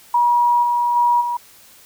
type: tone with level steps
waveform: sine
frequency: 960 Hz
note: B5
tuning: 49 cents flat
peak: -12 / -15 / -12 / -19 dBFS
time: 0.14-1.37 s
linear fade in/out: 5 ms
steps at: 0.62 / 0.95 / 1.2 s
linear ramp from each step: 20 ms
effects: white hiss -47 dBFS RMS until 1.85 s